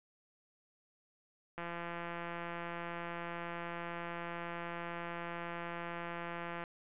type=click train; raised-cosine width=0.5 ms; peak=-27 dBFS; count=866; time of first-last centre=1.58-6.638 s; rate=171 Hz; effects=resampled to 8000 Hz